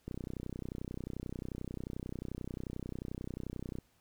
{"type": "click train", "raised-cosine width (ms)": 3, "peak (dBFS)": -27, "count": 117, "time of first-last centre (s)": [0.08, 3.786], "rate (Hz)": 31.3, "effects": ["pink hiss -71 dBFS RMS until 4 s"]}